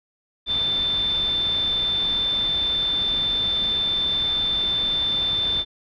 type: tone in noise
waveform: sine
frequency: 3551 Hz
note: A7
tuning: 15 cents sharp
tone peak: -20 dBFS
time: 0.46-5.65 s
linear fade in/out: 50 ms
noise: pink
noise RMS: -34 dBFS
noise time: 0.46-5.65 s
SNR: +11 dB
effects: resampled to 11025 Hz

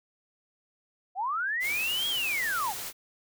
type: linear two-way sweep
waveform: sine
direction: up then down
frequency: 698.5 to 3321 to 698.5 Hz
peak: -27 dBFS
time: 1.15-2.74 s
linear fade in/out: 50 ms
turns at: 2.08 s
type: noise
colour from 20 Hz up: white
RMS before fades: -37 dBFS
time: 1.6-2.93 s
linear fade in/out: 50 ms
effects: none

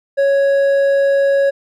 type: tone with hard clipping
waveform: sine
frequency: 554.4 Hz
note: C#5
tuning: in tune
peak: -12 dBFS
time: 0.17-1.51 s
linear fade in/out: 20 ms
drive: 5 dB
effects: none

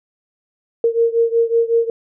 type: beating tone pair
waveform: sine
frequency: 460.3 / 465.7 Hz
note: A#4 / A#4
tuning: -22 / -2 cents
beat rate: 5.4 Hz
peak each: -15 / -17 dBFS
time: 0.84-1.9 s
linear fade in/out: 2 ms
effects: none

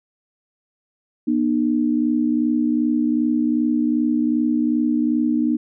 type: tone pair together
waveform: sine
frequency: 240.9 / 303.5 Hz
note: B3 / D#4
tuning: -43 / -43 cents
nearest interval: major third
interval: 400 cents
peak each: -19 dBFS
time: 1.27-5.57 s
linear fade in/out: 10 ms
effects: none

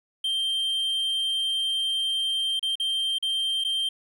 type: tone with dropouts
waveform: triangle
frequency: 3155 Hz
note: G7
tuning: 10 cents sharp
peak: -22 dBFS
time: 0.24-3.89 s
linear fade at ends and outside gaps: 5 ms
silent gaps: 2.595-2.627 / 2.755-2.798 / 3.185-3.225 / 3.64-3.647 s
effects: none

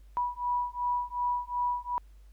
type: beating tone pair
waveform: sine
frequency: 976 / 978.7 Hz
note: B5 / B5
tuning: -21 / -16 cents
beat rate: 2.7 Hz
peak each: -31 dBFS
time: 0.17-1.98 s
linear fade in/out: 0 ms
effects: added 50 Hz sine -50 dBFS peak until 2.32 s + pink hiss -70 dBFS RMS until 2.32 s

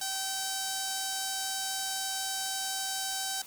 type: tone with notch filter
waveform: 5% pulse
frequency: 772 Hz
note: G5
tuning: 27 cents flat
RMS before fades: -34 dBFS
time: 0.01-3.42 s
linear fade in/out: 5 ms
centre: 2200 Hz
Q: 1.4
effects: white hiss -49 dBFS RMS until 3.46 s

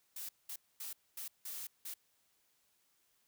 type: noise bursts at uneven times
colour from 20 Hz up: blue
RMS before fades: -44 dBFS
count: 6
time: 0.16-0.29 / 0.49-0.56 / 0.8-0.93 / 1.17-1.28 / 1.45-1.67 / 1.85-1.94 s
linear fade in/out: 5 ms
effects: white hiss -75 dBFS RMS until 3.27 s

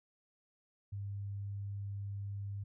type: tone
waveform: sine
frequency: 100.2 Hz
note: G2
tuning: 38 cents sharp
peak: -38 dBFS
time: 0.92-2.64 s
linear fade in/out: 10 ms
effects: none

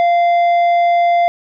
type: tone with tanh clipping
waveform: sine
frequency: 693 Hz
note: F5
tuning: 14 cents flat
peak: -11 dBFS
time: 0-1.28 s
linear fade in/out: 0 ms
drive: 7 dB
effects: none

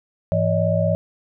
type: tone cluster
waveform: sine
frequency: 104.2 / 167.7 / 570 / 627 Hz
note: G#2 / E3 / C#5 / D#5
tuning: +6 / +30 / +48 / +13 cents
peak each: -22 dBFS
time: 0.32-0.95 s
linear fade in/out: 0 ms
effects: none

